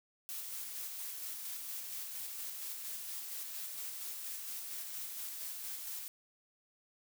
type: noise with tremolo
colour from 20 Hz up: blue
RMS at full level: -42 dBFS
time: 0.29-6.08 s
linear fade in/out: 0 ms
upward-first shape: square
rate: 4.3 Hz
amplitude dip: 25%
effects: none

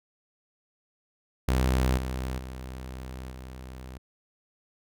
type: tone with level steps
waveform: sawtooth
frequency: 64.1 Hz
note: C2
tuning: 35 cents flat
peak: -18 / -26 / -33 / -36 dBFS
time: 1.48-3.98 s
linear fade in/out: 5 ms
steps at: 1.97 / 2.38 / 3.31 s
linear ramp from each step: 5 ms
effects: none

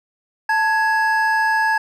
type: tone pair together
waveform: triangle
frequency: 882.6 / 1669 Hz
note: A5 / G#6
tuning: +5 / +8 cents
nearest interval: major seventh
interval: 1103 cents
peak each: -16 dBFS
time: 0.49-1.78 s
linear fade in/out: 5 ms
effects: none

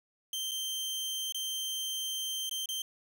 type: tone with dropouts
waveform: sawtooth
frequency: 3136 Hz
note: G7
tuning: in tune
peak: -30 dBFS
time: 0.33-2.82 s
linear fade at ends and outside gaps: 2 ms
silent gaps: 0.512-0.516 / 1.323-1.345 / 2.495-2.511 / 2.658-2.688 s
effects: none

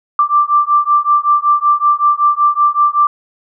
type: beating tone pair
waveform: sine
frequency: 1174.7 / 1180 Hz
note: D6 / D6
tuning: 0 / +8 cents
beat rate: 5.3 Hz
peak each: -12 dBFS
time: 0.19-3.07 s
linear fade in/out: 2 ms
effects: none

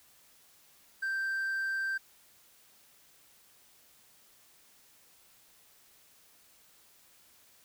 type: tone with hard clipping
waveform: sine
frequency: 1568 Hz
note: G6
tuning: in tune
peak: -31 dBFS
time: 1.02-1.98 s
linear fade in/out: 10 ms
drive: 2 dB
effects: white hiss -62 dBFS RMS until 7.64 s

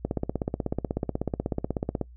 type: click train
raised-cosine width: 2 ms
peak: -13 dBFS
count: 33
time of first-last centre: 0.05-2.013 s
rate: 16.3 Hz
effects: noise-tail reverb RT60 0.1 s tail -23 dB re dry + added 60 Hz sine -45 dBFS peak until 2.16 s

